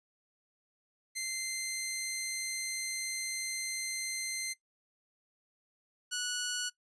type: tone pair in turn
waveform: 10% pulse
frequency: 2079 / 1470.1 Hz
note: C7 / F#6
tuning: -12 / -12 cents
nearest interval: tritone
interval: 600 cents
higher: first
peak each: -25 dBFS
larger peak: neither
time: 1.15-4.54 / 6.11-6.7 s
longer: first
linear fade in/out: 20 ms
effects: noise-tail reverb RT60 0.1 s tail -18 dB re dry + resampled to 22050 Hz